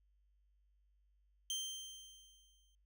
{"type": "tone with exponential decay", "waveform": "25% pulse", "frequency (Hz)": 3140, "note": "G7", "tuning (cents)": 2, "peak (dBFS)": -33, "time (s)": [1.5, 2.75], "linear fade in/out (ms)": 1, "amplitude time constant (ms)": 270, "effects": ["added 50 Hz sine -70 dBFS peak until 2.85 s"]}